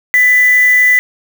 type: tone with quantisation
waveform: sine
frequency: 1992 Hz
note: B6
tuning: 14 cents sharp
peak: -6 dBFS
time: 0.14-0.99 s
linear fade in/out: 0 ms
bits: 3
effects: none